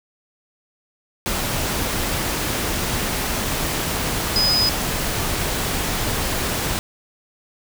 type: tone in noise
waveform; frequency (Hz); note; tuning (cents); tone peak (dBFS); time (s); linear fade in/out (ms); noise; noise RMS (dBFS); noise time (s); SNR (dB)
sine; 5010; D#8; +11; -16; 4.36-4.69; 0; pink; -23; 1.26-6.79; +4
effects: none